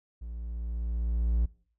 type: tone with level ramp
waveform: triangle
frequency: 57.7 Hz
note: A#1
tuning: 17 cents flat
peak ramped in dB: -35 to -20 dBFS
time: 0.21-1.46 s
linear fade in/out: 10 ms
effects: noise-tail reverb RT60 0.5 s tail -22 dB re dry